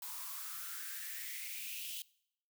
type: noise with high-pass filter sweep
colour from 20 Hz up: blue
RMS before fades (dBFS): -44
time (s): 0.02-2.02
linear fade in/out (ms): 2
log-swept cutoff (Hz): 920 to 3100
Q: 5.7
effects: noise-tail reverb RT60 0.7 s tail -22 dB re dry